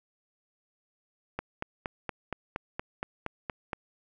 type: click train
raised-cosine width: 0.5 ms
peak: -17 dBFS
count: 11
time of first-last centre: 1.39-3.732 s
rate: 4.27 Hz
effects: none